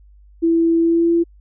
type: tone with pitch glide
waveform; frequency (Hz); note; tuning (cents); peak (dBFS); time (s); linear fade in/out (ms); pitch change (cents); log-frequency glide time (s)
sine; 331.9 to 338.1; E4 to E4; +12 to +44; -12; 0.42-1.24; 20; +32; 0.79-1.12
effects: added 50 Hz sine -44 dBFS peak until 1.4 s